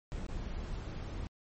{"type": "noise with dropouts", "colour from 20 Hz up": "brown", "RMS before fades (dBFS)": -39, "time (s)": [0.12, 1.27], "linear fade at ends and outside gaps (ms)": 0, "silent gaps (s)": [0.264, 0.288], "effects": ["MP3 32 kbps"]}